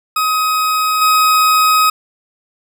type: tone with level steps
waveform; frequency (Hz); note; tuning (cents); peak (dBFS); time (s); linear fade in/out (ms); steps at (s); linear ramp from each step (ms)
40% pulse; 1263; D#6; +26; -12 / -8; 0.16-1.9; 5; 1.01; 10
effects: none